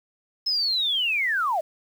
sine linear sweep, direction down, 5220 to 583 Hz, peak -21 dBFS, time 0.46-1.61 s, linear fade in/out 10 ms, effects 8-bit

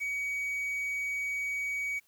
triangle tone with quantisation, 2260 Hz, C#7, 33 cents sharp, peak -29 dBFS, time 0-2 s, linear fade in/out 20 ms, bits 9, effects white hiss -68 dBFS RMS until 2.07 s

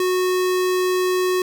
square tone, 367 Hz, F#4, 14 cents flat, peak -18 dBFS, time 0-1.42 s, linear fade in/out 2 ms, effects none

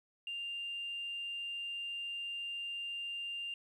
sine tone, 2794 Hz, F7, in tune, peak -37 dBFS, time 0.27-3.54 s, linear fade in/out 2 ms, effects tanh soft clip ceiling -33 dBFS + 12-bit

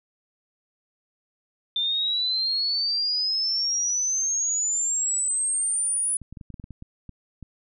sine exponential sweep, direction up, 3564 to 9930 Hz, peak -22 dBFS, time 1.76-6.17 s, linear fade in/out 2 ms
clicks, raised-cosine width 5 ms, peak -27 dBFS, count 12, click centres 6.217 / 6.326 / 6.372 / 6.412 / 6.503 / 6.542 / 6.598 / 6.641 / 6.707 / 6.824 / 7.093 / 7.427 s
effects none

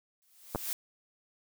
blue noise with exponential growth, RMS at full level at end -32 dBFS, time 0.22-0.73 s, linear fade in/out 0 ms, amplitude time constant 110 ms
clicks, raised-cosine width 1 ms, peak -18 dBFS, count 2, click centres 0.549 / 0.558 s
effects none

